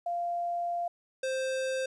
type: tone pair in turn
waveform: sine / square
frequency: 694 / 524.3 Hz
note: F5 / C5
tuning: -11 / +3 cents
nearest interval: perfect fourth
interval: 486 cents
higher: first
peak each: -29 / -30 dBFS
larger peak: first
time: 0.06-0.88 / 1.23-1.86 s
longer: first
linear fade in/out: 5 ms
effects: resampled to 22050 Hz + 11-bit